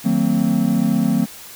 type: chord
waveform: triangle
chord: C half-diminished seventh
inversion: first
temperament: equal with one note detuned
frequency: 155.56 / 185 / 227.2 / 261.6 Hz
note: Eb3 / Gb3 / Bb3 / C4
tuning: 0 / 0 / -44 / 0 cents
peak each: -22 / -18 / -16 / -19 dBFS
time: 0.04-1.26 s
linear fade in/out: 20 ms
effects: white hiss -38 dBFS RMS until 1.55 s